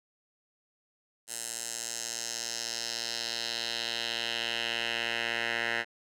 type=tone with band-pass filter sweep; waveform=10% pulse; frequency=116.54 Hz; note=A#2; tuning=in tune; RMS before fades=-34 dBFS; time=1.27-5.85 s; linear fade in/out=50 ms; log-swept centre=8700 to 2000 Hz; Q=2.2; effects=none